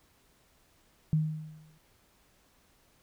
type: tone with exponential decay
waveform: sine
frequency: 155.56 Hz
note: D#3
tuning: in tune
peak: -21 dBFS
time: 1.13-1.78 s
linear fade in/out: 0 ms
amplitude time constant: 140 ms
effects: pink hiss -66 dBFS RMS until 3.02 s